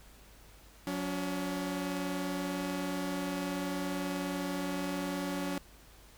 sawtooth tone pair together, 181.83 / 283 Hz, F#3 / C#4, -30 / +36 cents, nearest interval minor sixth, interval 766 cents, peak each -33 / -31 dBFS, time 0.87-5.58 s, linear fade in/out 0 ms, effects added 50 Hz sine -57 dBFS peak until 6.17 s + pink hiss -58 dBFS RMS until 6.17 s

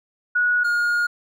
sine / triangle tone pair in turn, 1460 / 1428.3 Hz, F#6 / F6, -24 / +38 cents, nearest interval unison, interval 38 cents, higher first, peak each -16 dBFS, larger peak neither, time 0.35-0.64 / 0.64-1.07 s, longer second, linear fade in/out 10 ms, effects none

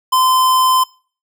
square tone, 1030 Hz, C6, 28 cents flat, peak -11 dBFS, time 0.12-0.84 s, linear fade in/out 10 ms, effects noise-tail reverb RT60 0.4 s tail -22 dB re dry

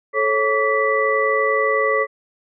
sine tone cluster, 435.4 / 547 / 1148 / 1976 Hz, A4 / C#5 / D6 / B6, -18 / -23 / -40 / 0 cents, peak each -21 dBFS, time 0.13-2.07 s, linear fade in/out 50 ms, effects none

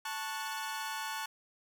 sawtooth chord, F# minor, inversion first, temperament equal with one note detuned, 880 / 1108.7 / 1472.3 Hz, A5 / C#6 / F#6, 0 / 0 / -9 cents, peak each -35 / -39 / -38 dBFS, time 0.05-1.26 s, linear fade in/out 5 ms, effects none

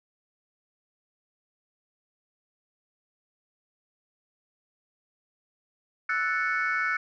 sine chord, F# minor seventh, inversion third, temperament equal, 1318.5 / 1480 / 1760 / 2217 Hz, E6 / F#6 / A6 / C#7, 0 / 0 / 0 / 0 cents, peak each -30 / -27 / -31 / -30 dBFS, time 6.09-6.97 s, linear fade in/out 5 ms, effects tanh soft clip ceiling -18 dBFS

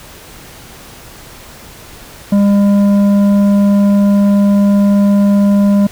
sine tone with tanh clipping, 201.6 Hz, G3, 49 cents sharp, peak -8 dBFS, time 2.32-5.87 s, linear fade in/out 5 ms, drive 9 dB, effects pink hiss -35 dBFS RMS until 5.91 s

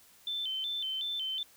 sine tone with vibrato, 3300 Hz, G#7, 12 cents flat, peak -32 dBFS, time 0.27-1.43 s, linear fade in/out 2 ms, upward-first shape square, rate 2.7 Hz, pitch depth 120 cents each way, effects white hiss -60 dBFS RMS until 1.56 s

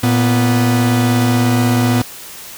45% pulse tone pair together, 115.3 / 247 Hz, A#2 / B3, -19 / 0 cents, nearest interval octave + minor second, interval 1319 cents, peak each -14 dBFS, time 0.03-2.02 s, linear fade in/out 5 ms, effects white hiss -33 dBFS RMS until 2.57 s

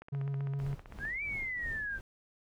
click train, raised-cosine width 0.5 ms, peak -33 dBFS, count 17, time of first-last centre 0.02-1.052 s, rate 15.5 Hz
triangle tone with vibrato, 138.59 Hz, C#3, in tune, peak -30 dBFS, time 0.12-0.75 s, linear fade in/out 10 ms, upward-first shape square, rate 7.3 Hz, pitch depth 15 cents each way
brown noise with tremolo, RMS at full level -43 dBFS, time 0.59-2.01 s, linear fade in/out 0 ms, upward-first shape triangle, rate 2.9 Hz, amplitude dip 85%
sine exponential two-way sweep, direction up then down, 1552 to 2349 to 1552 Hz, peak -34 dBFS, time 0.99-2 s, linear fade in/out 50 ms, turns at 1.23 s
effects none

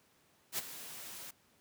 white noise with ADSR envelope, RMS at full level -34 dBFS, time 0.52-1.31 s, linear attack 63 ms, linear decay 22 ms, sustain -13 dB, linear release 8 ms, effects pink hiss -69 dBFS RMS until 1.6 s + high-pass 100 Hz 12 dB/octave

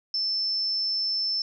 sine tone, 5300 Hz, E8, 9 cents sharp, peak -24 dBFS, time 0.14-1.42 s, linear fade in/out 2 ms, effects none

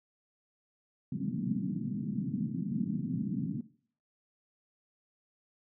white band-pass noise, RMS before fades -34 dBFS, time 1.12-3.61 s, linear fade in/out 5 ms, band 130 to 260 Hz, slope 48 dB/octave, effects noise-tail reverb RT60 0.5 s tail -17 dB re dry

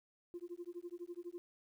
sine tone with tremolo, 349.2 Hz, F4, in tune, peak -40 dBFS, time 0.34-1.38 s, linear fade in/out 0 ms, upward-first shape sine, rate 12 Hz, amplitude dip 100%, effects tanh soft clip ceiling -37 dBFS + 12-bit

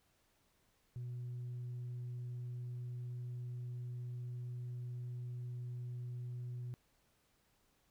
sine tone, 122.7 Hz, B2, 11 cents flat, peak -39 dBFS, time 0.96-6.74 s, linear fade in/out 0 ms, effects tanh soft clip ceiling -39 dBFS + pink hiss -75 dBFS RMS until 7.9 s

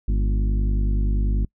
harmonic tone with a mistuned harmonic, 50.5 Hz, G#1, 48 cents flat, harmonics 1 / 2 / 3 / 4 / 5 / 6 / 7, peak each -18 / -30 / -33 / -33 / -36 / -43 / -41 dBFS, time 0.08-1.45 s, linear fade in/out 5 ms, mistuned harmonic 4, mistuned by +80 cents, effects noise-tail reverb RT60 0.1 s tail -26 dB re dry

